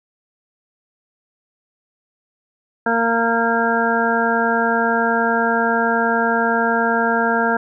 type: harmonic tone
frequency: 230.6 Hz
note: A#3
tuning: 19 cents flat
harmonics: 1 / 2 / 3 / 4 / 6 / 7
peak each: -22 / -22 / -22 / -22 / -22 / -22 dBFS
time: 2.86-7.57 s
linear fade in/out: 5 ms
effects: none